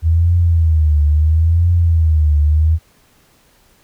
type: tone with vibrato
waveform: sine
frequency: 80.2 Hz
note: E2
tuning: 47 cents flat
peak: -9 dBFS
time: 0.02-2.79 s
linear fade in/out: 50 ms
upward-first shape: triangle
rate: 0.74 Hz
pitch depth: 150 cents each way
effects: pink hiss -53 dBFS RMS until 3.83 s